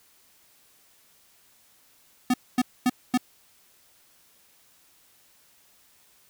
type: tone bursts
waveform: square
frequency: 250 Hz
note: B3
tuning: 21 cents sharp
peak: -19 dBFS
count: 4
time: 2.3-3.176 s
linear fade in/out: 5 ms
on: 39 ms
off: 240 ms
effects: white hiss -60 dBFS RMS until 6.29 s